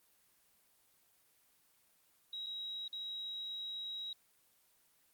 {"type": "tone with dropouts", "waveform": "sine", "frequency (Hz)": 3836, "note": "A#7", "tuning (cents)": 49, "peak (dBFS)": -40, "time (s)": [2.33, 4.13], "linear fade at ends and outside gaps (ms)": 2, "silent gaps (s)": [[2.462, 2.467], [2.879, 2.929]], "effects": ["white hiss -71 dBFS RMS until 5.13 s", "Opus 24 kbps"]}